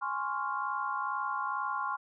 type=chord; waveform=sine; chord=Db major seventh; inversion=second; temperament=equal; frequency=830.6 / 1046.5 / 1108.7 / 1396.9 Hz; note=Ab5 / C6 / Db6 / F6; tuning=0 / 0 / 0 / 0 cents; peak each=-38 / -35 / -36 / -37 dBFS; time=0.01-1.97 s; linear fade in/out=20 ms; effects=none